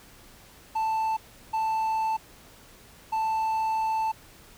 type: tone bursts at uneven times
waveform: triangle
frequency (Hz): 883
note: A5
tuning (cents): +6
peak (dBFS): -22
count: 3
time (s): 0.75-1.17 / 1.53-2.17 / 3.12-4.12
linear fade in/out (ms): 10
effects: pink hiss -52 dBFS RMS until 4.57 s